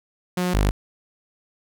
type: tone pair in turn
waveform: sawtooth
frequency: 180.2 / 50.16 Hz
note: F#3 / G1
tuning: -45 / +41 cents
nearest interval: octave + minor seventh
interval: 2214 cents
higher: first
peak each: -17 / -13 dBFS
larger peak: second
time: 0.37-0.54 / 0.54-0.71 s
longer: neither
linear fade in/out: 5 ms
effects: none